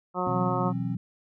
harmonic tone, 181.3 Hz, F#3, 35 cents flat, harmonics 1 / 2 / 3 / 4 / 5 / 6 / 7, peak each -33 / -33 / -33 / -33 / -33 / -33 / -33 dBFS, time 0.14-0.73 s, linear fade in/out 50 ms
triangle tone, 266.3 Hz, C4, 31 cents sharp, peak -33 dBFS, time 0.26-0.95 s, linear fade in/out 5 ms
sine chord, B suspended fourth, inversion none, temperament equal, 123.47 / 164.81 / 185 Hz, B2 / E3 / F#3, 0 / 0 / 0 cents, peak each -31 / -34 / -31 dBFS, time 0.27-0.97 s, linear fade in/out 5 ms
effects none

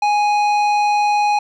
triangle tone with tanh clipping, 830.6 Hz, G#5, in tune, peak -15 dBFS, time 0.02-1.39 s, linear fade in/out 5 ms, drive 16 dB, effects none

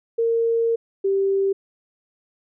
sine tone pair in turn, 460 / 391 Hz, A#4 / G4, -23 / -4 cents, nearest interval minor third, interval 281 cents, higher first, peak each -17 dBFS, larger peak neither, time 0.18-0.76 / 1.04-1.53 s, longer first, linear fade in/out 10 ms, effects none

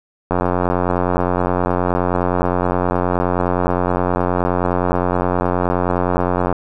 click train, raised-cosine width 1 ms, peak -3 dBFS, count 558, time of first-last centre 0.31-6.527 s, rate 89.6 Hz, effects none

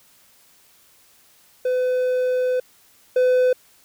triangle tone pair in turn, 505 / 505 Hz, B4 / B4, +39 / +39 cents, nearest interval unison, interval 0 cents, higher neither, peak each -16 / -12 dBFS, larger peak second, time 1.65-2.6 / 3.16-3.53 s, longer first, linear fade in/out 5 ms, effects white hiss -55 dBFS RMS until 3.84 s

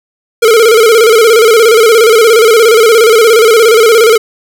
square tone with vibrato, 450 Hz, A4, 39 cents sharp, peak -3 dBFS, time 0.42-4.18 s, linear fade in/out 10 ms, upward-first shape square, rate 17 Hz, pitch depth 74 cents each way, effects none

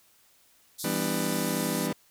white band-pass noise, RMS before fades -37 dBFS, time 0.78-1.88 s, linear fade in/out 20 ms, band 3500 to 14000 Hz, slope 96 dB/octave
30% pulse chord, E minor seventh, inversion none, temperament just, 164.81 / 197.78 / 247.2 / 296.7 Hz, E3 / G3 / B3 / D4, 0 / +16 / +2 / +18 cents, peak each -31 / -30 / -30 / -31 dBFS, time 0.84-1.93 s, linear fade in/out 5 ms
effects white hiss -62 dBFS RMS until 2.1 s

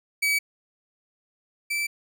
40% pulse tone pair in turn, 2281 / 2326 Hz, C#7 / D7, +49 / -17 cents, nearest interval unison, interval 34 cents, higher second, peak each -20 / -24 dBFS, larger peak first, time 0.22-0.39 / 1.7-1.87 s, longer neither, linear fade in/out 10 ms, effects none

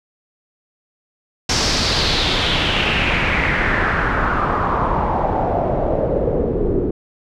pink noise with low-pass filter sweep, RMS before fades -18 dBFS, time 1.49-6.91 s, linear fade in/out 5 ms, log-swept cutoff 5700 to 360 Hz, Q 3.6, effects none

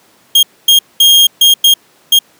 40% pulse tone bursts at uneven times, 3236 Hz, G#7, 46 cents flat, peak -3 dBFS, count 6, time 0.35-0.43 / 0.68-0.79 / 1-1.27 / 1.41-1.54 / 1.64-1.74 / 2.12-2.19 s, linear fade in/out 5 ms, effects pink hiss -48 dBFS RMS until 2.39 s + high-pass 200 Hz 12 dB/octave

